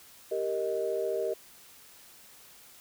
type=chord; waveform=sine; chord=Eb major; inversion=first; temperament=equal; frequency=392 / 466.2 / 622.3 Hz; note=G4 / Bb4 / Eb5; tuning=0 / 0 / 0 cents; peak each=-32 dBFS; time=0.31-1.34 s; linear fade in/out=10 ms; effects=tanh soft clip ceiling -18 dBFS + white hiss -54 dBFS RMS until 2.8 s